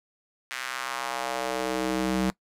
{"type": "tone with high-pass filter sweep", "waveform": "square", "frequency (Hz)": 63.7, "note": "C2", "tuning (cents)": -46, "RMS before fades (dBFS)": -29, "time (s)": [0.51, 2.3], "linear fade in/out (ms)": 0, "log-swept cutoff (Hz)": [1800, 190], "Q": 1.6, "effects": ["noise-tail reverb RT60 0.1 s tail -21 dB re dry", "low-pass 12000 Hz 12 dB/octave"]}